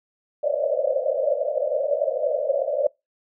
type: band-pass noise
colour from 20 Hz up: white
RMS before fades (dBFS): -23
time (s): 0.43-2.87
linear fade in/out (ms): 5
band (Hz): 520 to 620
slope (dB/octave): 96
effects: noise-tail reverb RT60 0.2 s tail -24 dB re dry